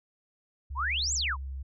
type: tone with pitch glide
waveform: sine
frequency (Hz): 69 to 66.92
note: C#2 to C2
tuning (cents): -7 to +40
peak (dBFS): -34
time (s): 0.7-1.63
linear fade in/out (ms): 10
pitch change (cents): -53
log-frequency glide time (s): 1.15-1.51
type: exponential two-way sweep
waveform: sine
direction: up then down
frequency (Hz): 880 to 7870 to 880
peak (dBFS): -27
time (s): 0.75-1.37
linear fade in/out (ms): 50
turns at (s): 1.14
effects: none